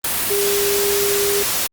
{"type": "tone in noise", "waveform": "sine", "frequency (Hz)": 403.7, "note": "G#4", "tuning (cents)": -49, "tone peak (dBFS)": -18, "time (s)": [0.3, 1.43], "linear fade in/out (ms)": 5, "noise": "white", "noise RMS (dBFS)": -20, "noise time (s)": [0.04, 1.67], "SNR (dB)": -1, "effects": ["Opus 32 kbps"]}